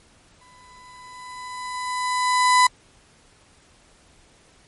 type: tone with exponential growth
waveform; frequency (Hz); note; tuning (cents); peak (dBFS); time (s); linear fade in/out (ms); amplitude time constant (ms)
35% pulse; 1000; B5; +21; -10; 0.41-2.67; 5; 490
effects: pink hiss -55 dBFS RMS until 4.67 s + MP3 48 kbps